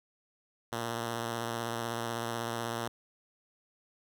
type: tone with vibrato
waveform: 5% pulse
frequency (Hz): 116.54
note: A#2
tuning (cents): 0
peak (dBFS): -22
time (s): 0.72-2.88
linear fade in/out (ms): 5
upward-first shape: sine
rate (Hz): 16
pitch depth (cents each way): 30
effects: none